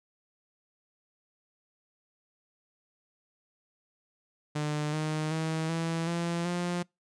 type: tone with pitch steps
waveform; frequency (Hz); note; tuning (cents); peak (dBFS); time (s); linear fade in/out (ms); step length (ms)
sawtooth; 150 / 154.84 / 159.84 / 165 / 170.33 / 175.82; D3 / D#3 / D#3 / E3 / F3 / F3; +37 / -8 / +47 / +2 / -43 / +12; -25; 4.55-6.83; 10; 380
effects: noise-tail reverb RT60 0.2 s tail -26 dB re dry + resampled to 22050 Hz